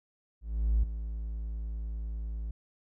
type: tone with ADSR envelope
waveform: triangle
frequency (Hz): 55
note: A1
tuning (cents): 0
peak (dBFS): -18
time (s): 0.41-2.51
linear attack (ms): 420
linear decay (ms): 5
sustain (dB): -13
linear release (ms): 3
effects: tanh soft clip ceiling -18 dBFS